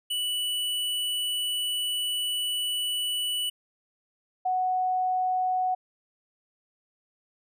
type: tone pair in turn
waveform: square / sine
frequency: 2960 / 740 Hz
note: F#7 / F#5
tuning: 0 / 0 cents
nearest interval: 2 octaves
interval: 2400 cents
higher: first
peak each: -27 / -23 dBFS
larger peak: second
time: 0.1-3.5 / 4.45-5.75 s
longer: first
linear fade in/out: 10 ms
effects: none